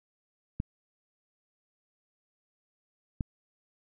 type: clicks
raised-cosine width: 5 ms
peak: -18 dBFS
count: 2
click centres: 0.601 / 3.208 s
effects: none